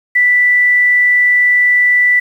sine tone, 1974 Hz, B6, 1 cent flat, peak -7 dBFS, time 0.15-2.2 s, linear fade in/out 10 ms, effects 7-bit

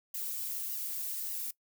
violet noise with flanger, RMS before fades -37 dBFS, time 0.14-1.51 s, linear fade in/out 5 ms, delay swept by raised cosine 1 to 4.7 ms, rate 1.7 Hz, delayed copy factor +0.85, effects noise-tail reverb RT60 0.1 s tail -20 dB re dry

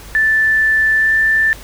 sine tone with pitch glide, 1760 to 1771.2 Hz, A6 to A6, 0 to +11 cents, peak -10 dBFS, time 0.15-1.53 s, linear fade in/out 0 ms, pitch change +11 cents, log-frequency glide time 0.96-1.13 s, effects added 50 Hz sine -36 dBFS peak until 1.63 s + pink hiss -37 dBFS RMS until 1.63 s

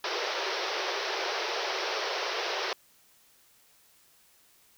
pink band-pass noise, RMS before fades -32 dBFS, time 0.04-2.73 s, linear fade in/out 2 ms, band 360 to 5800 Hz, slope 96 dB/octave, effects white hiss -62 dBFS RMS until 4.77 s

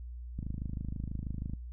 click train, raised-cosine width 5 ms, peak -25 dBFS, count 31, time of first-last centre 0.39-1.535 s, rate 26.2 Hz, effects noise-tail reverb RT60 0.1 s tail -21 dB re dry + added 60 Hz sine -40 dBFS peak until 1.72 s

